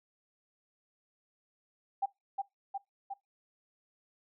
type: tone with echo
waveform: sine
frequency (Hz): 789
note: G5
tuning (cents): +11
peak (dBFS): -27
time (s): 2.02-2.06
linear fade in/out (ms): 10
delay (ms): 360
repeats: 3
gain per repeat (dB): -3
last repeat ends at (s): 3.14
effects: noise-tail reverb RT60 0.2 s tail -21 dB re dry